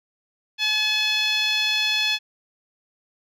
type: tone with band-pass filter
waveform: 10% pulse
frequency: 856 Hz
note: A5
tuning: 48 cents flat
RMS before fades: -22 dBFS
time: 0.58-2.19 s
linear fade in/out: 50 ms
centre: 3200 Hz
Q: 2
effects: none